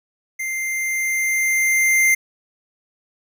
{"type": "tone with level ramp", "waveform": "square", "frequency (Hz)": 2093, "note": "C7", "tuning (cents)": 0, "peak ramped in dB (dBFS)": [-24, -13], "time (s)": [0.39, 2.15], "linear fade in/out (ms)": 10, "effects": []}